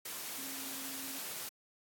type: tone in noise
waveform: sine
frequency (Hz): 269.2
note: C4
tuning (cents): +49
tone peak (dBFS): -50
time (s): 0.38-1.19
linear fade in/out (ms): 5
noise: white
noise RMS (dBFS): -42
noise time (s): 0.05-1.49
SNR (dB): -11
effects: high-pass 150 Hz 12 dB/octave + AAC 64 kbps